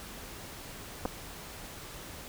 clicks, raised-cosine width 1 ms, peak -18 dBFS, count 2, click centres 1.053 / 1.057 s, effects pink hiss -45 dBFS RMS until 2.28 s

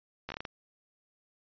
slowing click train, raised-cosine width 0.3 ms, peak -21 dBFS, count 7, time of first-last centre 0.29-0.452 s, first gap 13 ms, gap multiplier 1.29, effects resampled to 11025 Hz

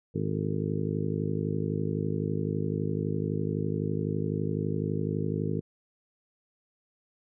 harmonic tone with a mistuned harmonic, 51.91 Hz, G#1, in tune, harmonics 2 / 3 / 4 / 5 / 6 / 7 / 8 / 9, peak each -34 / -31 / -36 / -36 / -40 / -37 / -39 / -38 dBFS, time 0.14-5.61 s, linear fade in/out 20 ms, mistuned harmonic 9, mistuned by -44 cents, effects none

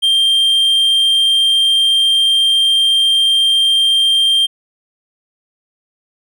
triangle tone, 3177 Hz, G7, 23 cents sharp, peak -8 dBFS, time 0.02-4.47 s, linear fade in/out 20 ms, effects none

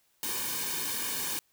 white noise with comb filter, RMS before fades -33 dBFS, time 0.23-1.39 s, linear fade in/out 0 ms, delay 1.5 ms, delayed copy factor -0.95, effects white hiss -70 dBFS RMS until 1.52 s

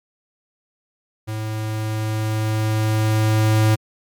square tone with level ramp, 108.8 Hz, A2, 19 cents flat, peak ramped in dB -25 to -13 dBFS, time 1.27-3.76 s, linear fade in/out 20 ms, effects MP3 96 kbps

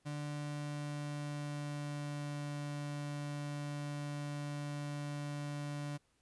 35% pulse tone with pitch glide, 147.1 to 145.58 Hz, D3 to D3, +3 to -15 cents, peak -37 dBFS, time 0.05-5.98 s, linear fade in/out 20 ms, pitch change -18 cents, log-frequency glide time 0.22-2.51 s, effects pink hiss -75 dBFS RMS until 6.21 s + resampled to 24000 Hz

